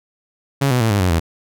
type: tone with pitch steps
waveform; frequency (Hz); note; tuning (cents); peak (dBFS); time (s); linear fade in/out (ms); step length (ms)
sawtooth; 138.59 / 124.9 / 112.57 / 101.45 / 91.44 / 82.41; C#3 / B2 / A2 / G#2 / F#2 / E2; 0 / +20 / +40 / -40 / -20 / 0; -10; 0.61-1.198; 10; 98
effects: none